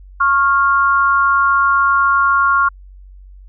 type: tone pair together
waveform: sine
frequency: 1098.1 / 1398 Hz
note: C#6 / F6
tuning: -17 / +1 cents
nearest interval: major third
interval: 418 cents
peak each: -13 dBFS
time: 0.2-2.69 s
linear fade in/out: 10 ms
effects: added 47 Hz sine -36 dBFS peak until 3.48 s